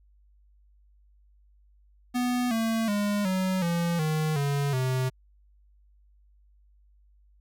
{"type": "tone with pitch steps", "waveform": "square", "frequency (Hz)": [246.9, 225.1, 205.2, 187.12, 170.6, 155.54, 141.81, 129.29], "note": ["B3", "A3", "G#3", "F#3", "F3", "D#3", "C#3", "C3"], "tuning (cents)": [0, 40, -21, 20, -40, 0, 40, -20], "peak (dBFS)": -25, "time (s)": [2.14, 5.1], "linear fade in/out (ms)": 20, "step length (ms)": 370, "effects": ["added 50 Hz sine -57 dBFS peak until 7.4 s"]}